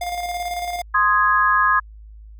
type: tone with tremolo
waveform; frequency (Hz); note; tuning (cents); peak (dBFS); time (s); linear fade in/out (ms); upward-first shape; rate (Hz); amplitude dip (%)
square; 706; F5; +19; -23; 0.01-0.82; 5; square; 18; 40
type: chord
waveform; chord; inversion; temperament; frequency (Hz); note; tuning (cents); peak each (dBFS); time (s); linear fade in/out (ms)
sine; Ab major; first; equal; 1046.5 / 1244.5 / 1661.2; C6 / Eb6 / Ab6; 0 / 0 / 0; -18; 0.94-1.8; 10
effects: added 53 Hz sine -38 dBFS peak until 2.39 s